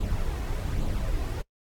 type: noise with flanger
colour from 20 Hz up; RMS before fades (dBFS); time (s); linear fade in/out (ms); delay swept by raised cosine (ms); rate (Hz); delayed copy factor
brown; -28; 0-1.42; 10; 0.26 to 2.76; 1.2; +0.5
effects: noise-tail reverb RT60 0.1 s tail -21 dB re dry + AAC 64 kbps